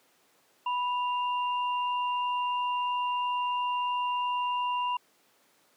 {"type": "tone pair together", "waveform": "sine", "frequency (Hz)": [986, 2789], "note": ["B5", "F7"], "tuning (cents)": [-3, -3], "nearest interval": "octave + tritone", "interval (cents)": 1800, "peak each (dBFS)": [-27, -37], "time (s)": [0.66, 4.97], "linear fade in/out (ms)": 5, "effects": ["pink hiss -65 dBFS RMS until 5.76 s", "high-pass 300 Hz 12 dB/octave"]}